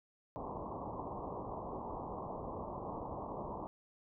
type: low-pass noise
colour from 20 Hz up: white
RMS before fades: -43 dBFS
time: 0.36-3.67 s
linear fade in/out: 0 ms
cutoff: 1100 Hz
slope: 96 dB/octave
effects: none